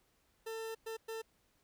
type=tone bursts at uneven times; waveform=40% pulse; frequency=447.7 Hz; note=A4; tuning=30 cents sharp; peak=-39 dBFS; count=3; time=0.46-0.75 / 0.86-0.97 / 1.08-1.22 s; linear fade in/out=10 ms; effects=pink hiss -74 dBFS RMS until 1.63 s